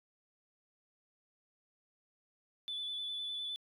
sine tone with vibrato, 3479 Hz, A7, 20 cents flat, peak -36 dBFS, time 2.68-3.56 s, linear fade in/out 0 ms, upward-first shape square, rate 9.8 Hz, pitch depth 14 cents each way, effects tanh soft clip ceiling -33 dBFS

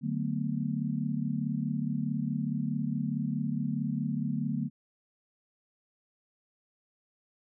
sine chord, B minor seventh, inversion first, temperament just, 148.16 / 185.21 / 222.2 / 246.9 Hz, D3 / F#3 / A3 / B3, +16 / +2 / +17 / 0 cents, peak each -33 / -36 / -33 / -35 dBFS, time 0.01-4.7 s, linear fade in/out 50 ms, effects none

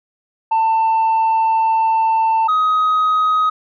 sine tone pair in turn, 893 / 1258.9 Hz, A5 / D#6, +25 / +20 cents, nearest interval tritone, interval 595 cents, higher second, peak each -10 dBFS, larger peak neither, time 0.51-2.48 / 2.48-3.5 s, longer first, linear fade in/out 10 ms, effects tanh soft clip ceiling -11 dBFS

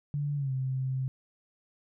sine tone with pitch glide, 144.9 to 131.35 Hz, D3 to C3, -23 to +7 cents, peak -28 dBFS, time 0.14-1.08 s, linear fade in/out 0 ms, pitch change -170 cents, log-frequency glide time 0.36-0.52 s, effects none

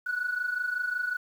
sine tone pair together, 1454.6 / 1480 Hz, F#6 / F#6, -30 / 0 cents, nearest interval unison, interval 30 cents, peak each -32 / -28 dBFS, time 0.06-1.17 s, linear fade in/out 10 ms, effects tanh soft clip ceiling -22 dBFS + 9-bit

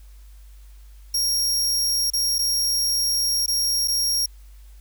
sawtooth tone with dropouts, 5588 Hz, F8, in tune, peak -17 dBFS, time 1.14-4.26 s, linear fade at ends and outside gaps 5 ms, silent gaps 2.103-2.134 / 2.384-2.389 / 3.462-3.479 / 3.876-3.881 s, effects added 50 Hz sine -42 dBFS peak until 4.8 s + white hiss -59 dBFS RMS until 4.8 s

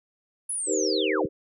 sine linear sweep, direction down, 10548 to 51.91 Hz, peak -27 dBFS, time 0.49-1.26 s, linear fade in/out 5 ms
sine chord, C minor seventh, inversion first, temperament just, 314 / 392.4 / 470.9 / 523.3 Hz, Eb4 / G4 / Bb4 / C5, +16 / +2 / +18 / 0 cents, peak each -29 / -27 / -29 / -31 dBFS, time 0.66-1.29 s, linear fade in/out 50 ms
effects none

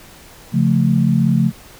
sine chord, Db augmented, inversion none, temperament equal, 138.59 / 174.61 / 220 Hz, Db3 / F3 / A3, 0 / 0 / 0 cents, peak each -16 dBFS, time 0.52-1.52 s, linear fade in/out 50 ms, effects pink hiss -42 dBFS RMS until 1.79 s

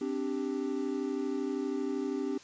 triangle chord, C suspended second, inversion none, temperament just, 261.6 / 294.3 / 392.4 Hz, C4 / D4 / G4, 0 / +4 / +2 cents, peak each -33 dBFS, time 0.01-2.38 s, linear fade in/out 5 ms, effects white hiss -54 dBFS RMS until 2.43 s + resampled to 16000 Hz

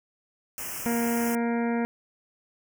white band-stop noise, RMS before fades -35 dBFS, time 0.58-1.35 s, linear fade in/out 0 ms, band 3000 to 5200 Hz, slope 96 dB/octave
harmonic tone, 234.4 Hz, A#3, 10 cents sharp, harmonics 1 / 2 / 3 / 4 / 6 / 7 / 8 / 9 / 10, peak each -25 / -31 / -35 / -37 / -41 / -42 / -43 / -44 / -45 dBFS, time 0.86-1.85 s, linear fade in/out 0 ms
effects none

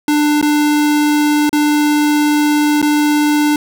square tone with dropouts, 297.2 Hz, D4, 21 cents sharp, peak -11 dBFS, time 0.08-3.56 s, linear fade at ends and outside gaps 2 ms, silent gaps 0.414-0.426 / 1.494-1.529 / 2.817-2.826 s, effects none

